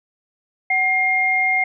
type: tone pair together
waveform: sine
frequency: 750.9 / 2124 Hz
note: F#5 / C7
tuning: +25 / +25 cents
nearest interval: octave + tritone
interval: 1800 cents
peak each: -22 / -16 dBFS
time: 0.7-1.64 s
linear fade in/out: 5 ms
effects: none